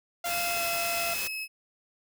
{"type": "tone with pitch glide", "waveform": "sawtooth", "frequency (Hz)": [693, 683.1], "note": ["F5", "F5"], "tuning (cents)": [-14, -38], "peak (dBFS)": -27, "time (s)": [0.24, 1.14], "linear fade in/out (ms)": 5, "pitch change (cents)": -24, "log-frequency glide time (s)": [0.51, 0.62]}
{"type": "noise", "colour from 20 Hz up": "white", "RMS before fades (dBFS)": -34, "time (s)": [0.25, 1.28], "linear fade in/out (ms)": 10}
{"type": "tone", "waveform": "35% pulse", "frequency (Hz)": 2578, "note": "E7", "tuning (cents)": -39, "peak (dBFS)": -31, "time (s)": [0.28, 1.48], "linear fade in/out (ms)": 50}
{"effects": []}